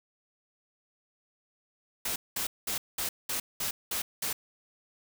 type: noise bursts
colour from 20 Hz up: white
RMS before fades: -32 dBFS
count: 8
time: 2.05-4.33 s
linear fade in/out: 5 ms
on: 110 ms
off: 200 ms
effects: none